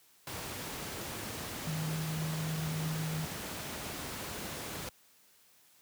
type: tone in noise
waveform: sine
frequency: 157.7 Hz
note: D#3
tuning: 24 cents sharp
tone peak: -33 dBFS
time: 1.67-3.25 s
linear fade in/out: 2 ms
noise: pink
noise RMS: -40 dBFS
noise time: 0.27-4.89 s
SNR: +4 dB
effects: white hiss -64 dBFS RMS until 5.81 s + high-pass 80 Hz 12 dB/octave